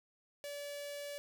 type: tone with notch filter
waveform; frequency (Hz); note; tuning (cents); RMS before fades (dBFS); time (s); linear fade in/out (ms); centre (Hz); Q
sawtooth; 575; D5; -37; -44; 0.44-1.18; 0; 1200; 1.4
effects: none